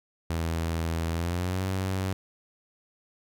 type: tone with pitch glide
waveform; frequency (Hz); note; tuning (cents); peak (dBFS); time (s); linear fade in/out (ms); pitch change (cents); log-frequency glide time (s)
sawtooth; 82.41 to 94.66; E2 to F#2; 0 to +40; -23; 0.3-2.13; 0; +240; 1.12-1.63
effects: none